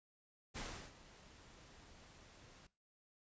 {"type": "noise with ADSR envelope", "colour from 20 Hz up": "pink", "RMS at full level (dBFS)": -44, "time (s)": [0.54, 2.67], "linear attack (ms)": 33, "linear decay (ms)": 340, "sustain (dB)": -17, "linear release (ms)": 6, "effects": ["noise-tail reverb RT60 0.3 s tail -19 dB re dry", "resampled to 16000 Hz"]}